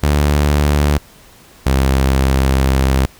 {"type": "tone pair in turn", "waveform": "sawtooth", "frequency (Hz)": [73.2, 66.54], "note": ["D2", "C2"], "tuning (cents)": [-5, 30], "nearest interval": "major second", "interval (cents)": 165, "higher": "first", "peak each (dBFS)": -7, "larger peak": "neither", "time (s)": [[0.03, 0.98], [1.66, 3.06]], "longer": "second", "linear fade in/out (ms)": 5, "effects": ["pink hiss -44 dBFS RMS until 3.19 s"]}